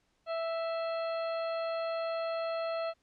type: harmonic tone with a mistuned harmonic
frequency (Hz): 659.3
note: E5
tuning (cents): 0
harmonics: 1 / 2 / 3 / 4 / 5 / 6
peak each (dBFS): -32 / -40 / -50 / -47 / -53 / -49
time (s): 0.26-2.94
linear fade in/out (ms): 50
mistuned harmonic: 6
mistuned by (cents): +110
effects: pink hiss -74 dBFS RMS until 3.02 s + low-pass 7000 Hz 12 dB/octave